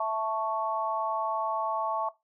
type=chord; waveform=sine; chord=A major; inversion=second; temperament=equal; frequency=659.3 / 880 / 1108.7 Hz; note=E5 / A5 / C#6; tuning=0 / 0 / 0 cents; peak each=-31 dBFS; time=0-2.09 s; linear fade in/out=5 ms; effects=noise-tail reverb RT60 0.2 s tail -18 dB re dry